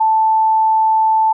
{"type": "tone", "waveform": "sine", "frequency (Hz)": 880, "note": "A5", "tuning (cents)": 0, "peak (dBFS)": -10, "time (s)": [0, 1.33], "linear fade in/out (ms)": 10, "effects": []}